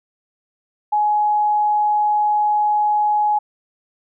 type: tone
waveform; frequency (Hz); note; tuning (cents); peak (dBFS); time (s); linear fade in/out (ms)
sine; 840; G#5; +19; -14; 0.92-3.39; 10
effects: none